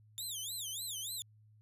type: tone with vibrato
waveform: 15% pulse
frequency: 3520 Hz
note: A7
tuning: in tune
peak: -32 dBFS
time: 0.18-1.22 s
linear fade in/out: 0 ms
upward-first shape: sine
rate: 3.4 Hz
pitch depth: 270 cents each way
effects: added 107 Hz sine -60 dBFS peak until 1.61 s + resampled to 32000 Hz